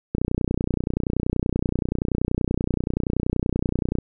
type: click train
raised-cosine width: 3 ms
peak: -9 dBFS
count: 118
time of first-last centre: 0.15-3.986 s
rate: 30.5 Hz
effects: none